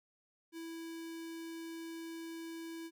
square tone with notch filter, 329.6 Hz, E4, in tune, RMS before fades -45 dBFS, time 0.52-2.91 s, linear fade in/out 50 ms, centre 820 Hz, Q 1.4, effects none

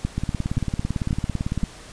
two click trains, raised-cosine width 5 ms, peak -11 / -10 dBFS, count 27 / 4, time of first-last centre 0.18-1.633 / 0.05-1.637 s, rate 17.9 / 1.89 Hz, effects pink hiss -43 dBFS RMS until 1.92 s + resampled to 22050 Hz

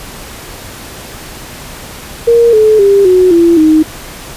sine tone with pitch steps, 468.2 / 431.8 / 398.3 / 367.3 / 338.8 / 312.5 Hz, A#4 / A4 / G4 / F#4 / E4 / D#4, +8 / -33 / +28 / -13 / +48 / +8 cents, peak -3 dBFS, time 2.27-3.83 s, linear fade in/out 10 ms, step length 260 ms, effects pink hiss -28 dBFS RMS until 4.36 s + resampled to 32000 Hz

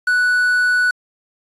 triangle tone with quantisation, 1480 Hz, F#6, in tune, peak -11 dBFS, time 0.07-0.91 s, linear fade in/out 5 ms, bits 6, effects resampled to 24000 Hz

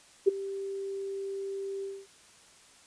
sine tone with ADSR envelope, 392 Hz, G4, in tune, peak -15 dBFS, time 0.26-2.07 s, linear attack 22 ms, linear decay 14 ms, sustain -18 dB, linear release 240 ms, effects white hiss -57 dBFS RMS until 2.86 s + resampled to 22050 Hz

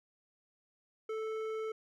sine tone with hard clipping, 439.1 Hz, A4, 4 cents flat, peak -37 dBFS, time 1.09-1.72 s, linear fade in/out 5 ms, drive 10 dB, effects none

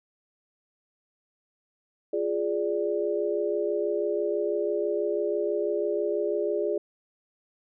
sine chord, D diminished, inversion first, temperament equal, 349.2 / 415.3 / 587.3 Hz, F4 / Ab4 / D5, 0 / 0 / 0 cents, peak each -30 / -27 / -30 dBFS, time 2.13-6.78 s, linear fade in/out 5 ms, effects none

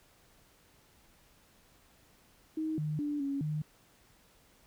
sine tone with pitch steps, 314.6 / 152.2 / 293.3 / 278.1 / 152.2 Hz, D#4 / D#3 / D4 / C#4 / D#3, +19 / -38 / -2 / +6 / -38 cents, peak -31 dBFS, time 2.57-3.62 s, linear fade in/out 5 ms, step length 210 ms, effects pink hiss -64 dBFS RMS until 4.66 s

